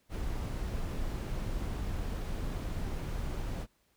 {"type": "noise", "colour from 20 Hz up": "brown", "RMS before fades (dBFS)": -35, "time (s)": [0.09, 3.67], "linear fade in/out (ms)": 50, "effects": ["pink hiss -72 dBFS RMS until 3.96 s"]}